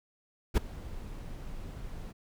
brown noise with ADSR envelope, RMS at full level -18 dBFS, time 0.54-2.13 s, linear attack 35 ms, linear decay 7 ms, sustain -23 dB, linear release 25 ms, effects none

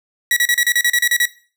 sawtooth tone bursts, 1928 Hz, B6, 42 cents flat, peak -9 dBFS, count 11, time 0.31-1.255 s, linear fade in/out 2 ms, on 55 ms, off 34 ms, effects noise-tail reverb RT60 0.4 s tail -17 dB re dry

